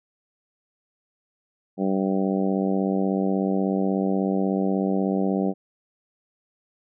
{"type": "harmonic tone", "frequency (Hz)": 96.4, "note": "G2", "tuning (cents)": -28, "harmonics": [2, 3, 4, 5, 6, 7, 8], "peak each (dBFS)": [-23, -27, -29, -31, -33, -34, -35], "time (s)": [1.77, 5.54], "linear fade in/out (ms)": 50, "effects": []}